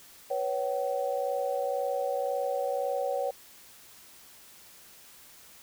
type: tone cluster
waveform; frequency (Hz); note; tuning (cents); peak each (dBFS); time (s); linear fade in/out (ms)
sine; 493.1 / 555 / 760; B4 / C#5 / F#5; -3 / +2 / +46; -33 / -30 / -33; 0.3-3.31; 10
effects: white hiss -53 dBFS RMS until 5.62 s